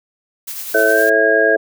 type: noise with tremolo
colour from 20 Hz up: blue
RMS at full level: -26 dBFS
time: 0.47-1.1 s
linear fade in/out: 10 ms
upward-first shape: sine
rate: 9.8 Hz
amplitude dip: 35%
type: tone with pitch glide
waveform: sine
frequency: 1525 to 1634.5 Hz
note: G6 to G#6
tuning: -48 to -28 cents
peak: -14 dBFS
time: 0.74-1.56 s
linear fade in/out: 10 ms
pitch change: +120 cents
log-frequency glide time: 0.86-1.11 s
type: harmonic tone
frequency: 109.6 Hz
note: A2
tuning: 6 cents flat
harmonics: 3 / 4 / 5 / 6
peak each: -23 / -16 / -19 / -16 dBFS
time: 0.74-1.57 s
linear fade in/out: 10 ms
effects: none